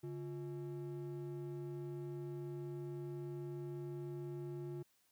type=ring-modulated tone; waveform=triangle; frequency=246.9 Hz; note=B3; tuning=in tune; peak=-37 dBFS; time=0.03-4.83 s; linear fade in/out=10 ms; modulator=105 Hz; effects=white hiss -75 dBFS RMS until 5.11 s